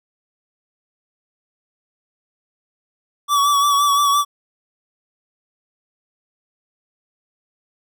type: tone with vibrato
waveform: square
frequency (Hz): 1144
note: D6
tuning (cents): -46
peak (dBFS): -14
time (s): 3.28-4.25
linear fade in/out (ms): 50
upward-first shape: sine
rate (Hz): 5.8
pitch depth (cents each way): 36
effects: none